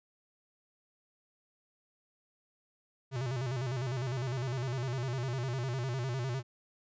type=tone with vibrato; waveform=square; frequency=126.7 Hz; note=B2; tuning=45 cents sharp; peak=-33 dBFS; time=3.11-6.43 s; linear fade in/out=50 ms; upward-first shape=square; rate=9.9 Hz; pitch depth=100 cents each way; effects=resampled to 16000 Hz